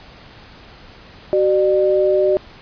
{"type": "tone pair together", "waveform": "sine", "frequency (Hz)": [378, 600], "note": ["F#4", "D5"], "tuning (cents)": [37, 37], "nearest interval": "minor sixth", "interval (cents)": 800, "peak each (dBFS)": -15, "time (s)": [1.33, 2.37], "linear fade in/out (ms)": 0, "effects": ["pink hiss -42 dBFS RMS until 2.61 s", "resampled to 11025 Hz"]}